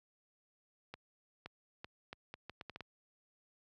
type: accelerating click train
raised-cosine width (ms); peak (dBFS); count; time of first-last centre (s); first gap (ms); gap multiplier
0.3; -29; 10; 0.94-2.807; 520; 0.74
effects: high-pass 60 Hz 12 dB/octave